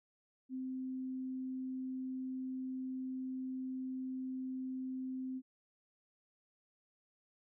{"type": "tone", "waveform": "sine", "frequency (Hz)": 259.4, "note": "C4", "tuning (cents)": -15, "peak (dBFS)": -38, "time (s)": [0.49, 5.42], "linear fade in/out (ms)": 50, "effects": []}